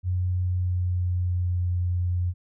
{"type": "tone with pitch glide", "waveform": "sine", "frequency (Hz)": [90.7, 88.99], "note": ["F#2", "F2"], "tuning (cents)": [-34, 33], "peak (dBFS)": -22, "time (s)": [0.03, 2.34], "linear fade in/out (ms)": 50, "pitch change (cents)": -33, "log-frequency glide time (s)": [0.41, 1.64], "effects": []}